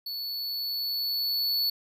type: tone with level ramp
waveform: square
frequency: 4435 Hz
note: C#8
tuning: in tune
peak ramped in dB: -33 to -24 dBFS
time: 0.06-1.7 s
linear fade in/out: 5 ms
effects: none